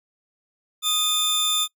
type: tone pair together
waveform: sawtooth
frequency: 1244.5 / 3561 Hz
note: D#6 / A7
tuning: 0 / +20 cents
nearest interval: octave + tritone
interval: 1820 cents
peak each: -26 / -17 dBFS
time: 0.82-1.68 s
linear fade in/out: 50 ms
effects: noise-tail reverb RT60 0.1 s tail -24 dB re dry